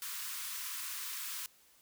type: high-pass noise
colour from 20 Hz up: white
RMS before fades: -41 dBFS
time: 0.02-1.46 s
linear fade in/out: 0 ms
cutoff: 970 Hz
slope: 96 dB/octave
effects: white hiss -65 dBFS RMS until 1.81 s